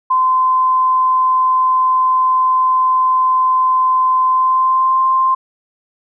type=tone with pitch glide; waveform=sine; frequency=1031 to 1047.8 Hz; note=C6 to C6; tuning=-26 to +2 cents; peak=-10 dBFS; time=0.1-5.35 s; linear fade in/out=10 ms; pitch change=+28 cents; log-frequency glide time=4.28-5 s; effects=none